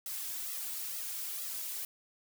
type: noise with flanger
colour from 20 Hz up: blue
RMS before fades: -39 dBFS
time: 0.06-1.85 s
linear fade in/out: 2 ms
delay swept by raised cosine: 1.5 to 3.2 ms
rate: 2.2 Hz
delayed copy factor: +1
effects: none